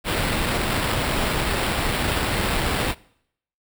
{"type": "noise with sample-and-hold", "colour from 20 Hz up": "pink", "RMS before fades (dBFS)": -23, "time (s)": [0.04, 2.95], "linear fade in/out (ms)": 50, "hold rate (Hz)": 6300, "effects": ["noise-tail reverb RT60 0.7 s tail -23 dB re dry"]}